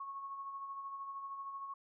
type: tone with tremolo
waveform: sine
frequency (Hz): 1100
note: C#6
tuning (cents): -14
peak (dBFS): -40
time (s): 0-1.74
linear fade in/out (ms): 5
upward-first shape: sine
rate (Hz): 13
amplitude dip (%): 40
effects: none